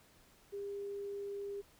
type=tone; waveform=sine; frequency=402 Hz; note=G4; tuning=44 cents sharp; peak=-39 dBFS; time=0.52-1.62 s; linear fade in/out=20 ms; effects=pink hiss -65 dBFS RMS until 1.79 s